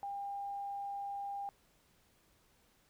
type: tone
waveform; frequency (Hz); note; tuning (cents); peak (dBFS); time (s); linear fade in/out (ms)
sine; 801; G5; +37; -38; 0.03-1.49; 0
effects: pink hiss -70 dBFS RMS until 2.89 s